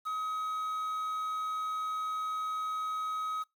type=tone with quantisation; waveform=triangle; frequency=1268 Hz; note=D#6; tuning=32 cents sharp; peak=-30 dBFS; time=0.05-3.44 s; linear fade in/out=20 ms; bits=9; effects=noise-tail reverb RT60 0.2 s tail -25 dB re dry